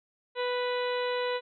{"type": "harmonic tone", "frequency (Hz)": 493.9, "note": "B4", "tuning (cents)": 0, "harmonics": [1, 2, 3, 4, 5, 6, 7, 8], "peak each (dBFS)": [-29, -35, -40, -40, -43, -43, -46, -42], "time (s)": [0.35, 1.41], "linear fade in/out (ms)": 50, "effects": []}